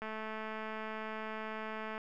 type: click train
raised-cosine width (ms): 0.5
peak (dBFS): -27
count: 428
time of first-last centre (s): 0.02-1.979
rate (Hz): 218
effects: none

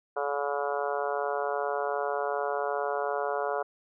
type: harmonic tone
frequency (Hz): 142.6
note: C#3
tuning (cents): +49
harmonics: 3 / 4 / 5 / 6 / 7 / 8 / 9 / 10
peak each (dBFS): -33 / -33 / -33 / -40 / -37 / -40 / -40 / -39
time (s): 0.16-3.63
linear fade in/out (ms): 10
effects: none

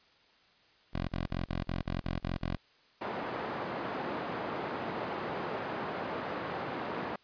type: tone bursts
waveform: 10% pulse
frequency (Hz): 44.1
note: F1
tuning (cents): +18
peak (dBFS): -24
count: 9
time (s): 0.93-2.57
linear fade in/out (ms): 20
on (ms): 160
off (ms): 25
type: band-pass noise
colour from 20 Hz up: white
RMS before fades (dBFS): -37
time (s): 3.01-7.16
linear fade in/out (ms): 5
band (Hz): 150 to 1000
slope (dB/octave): 12
effects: white hiss -64 dBFS RMS until 7.23 s + resampled to 11025 Hz

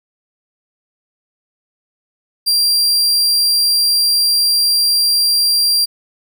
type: tone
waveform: 40% pulse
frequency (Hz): 4744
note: D8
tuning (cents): +17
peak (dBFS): -10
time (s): 2.46-5.86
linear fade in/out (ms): 20
effects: none

